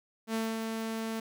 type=tone with ADSR envelope; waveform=sawtooth; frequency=223.6 Hz; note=A3; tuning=28 cents sharp; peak=-25 dBFS; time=0.27-1.2 s; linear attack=72 ms; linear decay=230 ms; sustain=-4 dB; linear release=4 ms; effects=none